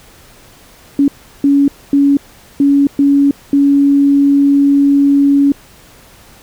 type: tone bursts at uneven times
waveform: sine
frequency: 281.2 Hz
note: C#4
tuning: 25 cents sharp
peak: -6 dBFS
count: 6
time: 0.99-1.08 / 1.44-1.68 / 1.93-2.17 / 2.6-2.87 / 2.99-3.31 / 3.53-5.52 s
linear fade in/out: 2 ms
effects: pink hiss -42 dBFS RMS until 6.42 s